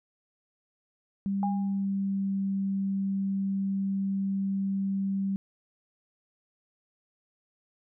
sine tone with pitch glide, 197.1 to 195.17 Hz, G3 to G3, +10 to -7 cents, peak -26 dBFS, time 1.26-5.36 s, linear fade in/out 0 ms, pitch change -17 cents, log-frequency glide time 1.49-2.41 s
sine tone with exponential decay, 813 Hz, G#5, 37 cents flat, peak -26 dBFS, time 1.43-1.85 s, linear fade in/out 1 ms, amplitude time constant 90 ms
effects none

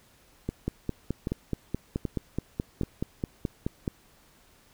two click trains, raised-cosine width 3 ms, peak -16 / -15 dBFS, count 4 / 16, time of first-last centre 0.49-2.834 / 0.68-3.878 s, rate 1.28 / 4.69 Hz, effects pink hiss -60 dBFS RMS until 4.73 s

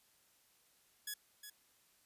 5% pulse tone with echo, 1687 Hz, G#6, 27 cents sharp, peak -29 dBFS, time 1.07-1.14 s, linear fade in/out 5 ms, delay 360 ms, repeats 1, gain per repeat -9 dB, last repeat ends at 1.5 s, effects white hiss -71 dBFS RMS until 2.05 s + resampled to 32000 Hz

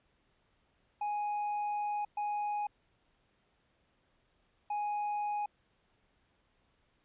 triangle tone bursts at uneven times, 830.6 Hz, G#5, in tune, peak -30 dBFS, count 3, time 1.01-2.05 / 2.17-2.67 / 4.7-5.46 s, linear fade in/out 5 ms, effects pink hiss -73 dBFS RMS until 7.04 s + resampled to 8000 Hz

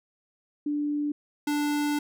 sine / square tone pair in turn, 293.7 / 293.7 Hz, D4 / D4, 0 / 0 cents, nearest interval unison, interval 0 cents, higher neither, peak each -25 dBFS, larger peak neither, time 0.66-1.12 / 1.47-1.99 s, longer second, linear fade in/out 5 ms, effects none

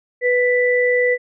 sine tone pair together, 493.9 / 1979 Hz, B4 / B6, 0 / +3 cents, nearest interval 2 octaves, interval 2403 cents, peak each -15 / -18 dBFS, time 0.21-1.18 s, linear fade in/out 50 ms, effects none

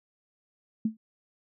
sine tone with exponential decay, 220 Hz, A3, in tune, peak -20 dBFS, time 0.85-0.97 s, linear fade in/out 5 ms, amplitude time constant 25 ms, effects none

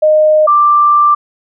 sine tone pair in turn, 616 / 1179.4 Hz, D#5 / D6, -17 / +7 cents, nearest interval major seventh, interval 1124 cents, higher second, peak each -5 dBFS, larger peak neither, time 0.02-0.47 / 0.47-1.15 s, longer second, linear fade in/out 10 ms, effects none

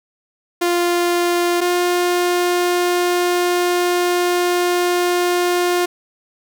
sawtooth tone pair in turn, 349.2 / 354.3 Hz, F4 / F4, 0 / +25 cents, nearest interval unison, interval 25 cents, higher second, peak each -11 dBFS, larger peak neither, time 0.61-1.61 / 1.61-5.86 s, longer second, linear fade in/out 10 ms, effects none

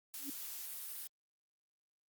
blue noise, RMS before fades -45 dBFS, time 0.14-1.07 s, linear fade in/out 0 ms
sine tone with exponential growth, 280.5 Hz, C#4, 21 cents sharp, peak -38 dBFS, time 0.18-0.3 s, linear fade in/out 5 ms, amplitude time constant 25 ms
effects Opus 48 kbps

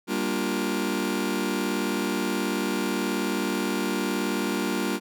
sawtooth chord, G minor seventh, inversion none, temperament just, 196 / 235.2 / 294 / 352.8 Hz, G3 / Bb3 / D4 / F4, 0 / +16 / +2 / +18 cents, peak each -26 dBFS, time 0.07-5 s, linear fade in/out 50 ms, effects none

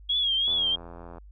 sine tone with vibrato, 3288 Hz, G#7, 18 cents flat, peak -22 dBFS, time 0.09-0.76 s, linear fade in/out 10 ms, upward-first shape triangle, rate 2.9 Hz, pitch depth 96 cents each way
click train, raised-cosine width 1 ms, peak -29 dBFS, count 61, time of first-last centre 0.48-1.183 s, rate 85.4 Hz
effects added 50 Hz sine -45 dBFS peak until 1.31 s

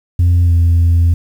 sine tone with pitch glide, 87.31 to 84.73 Hz, F2 to E2, 0 to +48 cents, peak -5 dBFS, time 0.19-1.14 s, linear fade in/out 5 ms, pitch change -52 cents, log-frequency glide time 0.43-0.53 s, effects tanh soft clip ceiling -6 dBFS + 7-bit

